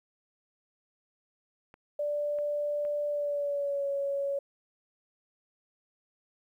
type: clicks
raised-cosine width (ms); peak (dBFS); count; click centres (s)
0.5; -36; 3; 1.741 / 2.387 / 2.851
type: tone with pitch glide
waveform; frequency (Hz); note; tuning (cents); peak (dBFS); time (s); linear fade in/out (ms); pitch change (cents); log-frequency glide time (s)
sine; 587 to 558.9; D5 to C#5; -1 to +14; -28; 1.99-4.39; 5; -85; 3.08-3.87
effects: 11-bit